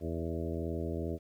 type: harmonic tone with a mistuned harmonic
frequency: 82.41 Hz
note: E2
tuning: in tune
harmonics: 1 / 2 / 3 / 4 / 5 / 6 / 7 / 8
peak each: -37 / -41 / -41 / -40 / -41 / -45 / -45 / -47 dBFS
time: 0-1.19 s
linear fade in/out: 50 ms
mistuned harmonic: 7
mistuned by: +22 cents
effects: 11-bit